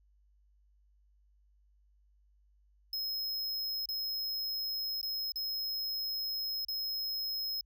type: tone with dropouts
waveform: square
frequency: 5140 Hz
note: E8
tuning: 45 cents flat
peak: -34 dBFS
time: 2.93-7.61 s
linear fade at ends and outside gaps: 2 ms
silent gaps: 3.857-3.888 / 5.014-5.029 / 5.32-5.358 / 6.649-6.684 s
effects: added 50 Hz sine -64 dBFS peak until 7.65 s